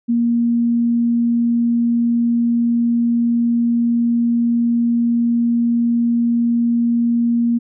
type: tone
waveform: sine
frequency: 235.4 Hz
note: A#3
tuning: 17 cents sharp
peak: -13 dBFS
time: 0.08-7.59 s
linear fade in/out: 20 ms
effects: none